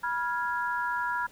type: chord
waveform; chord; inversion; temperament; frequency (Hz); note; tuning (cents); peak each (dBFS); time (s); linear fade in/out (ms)
sine; F diminished; second; equal with one note detuned; 974.7 / 1396.9 / 1661.2; Cb6 / F6 / Ab6; -23 / 0 / 0; -30 / -32 / -34; 0.03-1.27; 10
effects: pink hiss -56 dBFS RMS until 1.31 s